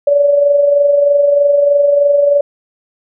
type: tone with amplitude modulation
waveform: sine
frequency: 573 Hz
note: D5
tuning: 43 cents flat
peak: -5 dBFS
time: 0.07-2.41 s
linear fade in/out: 5 ms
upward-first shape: sine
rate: 23.2 Hz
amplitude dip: 45%
effects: none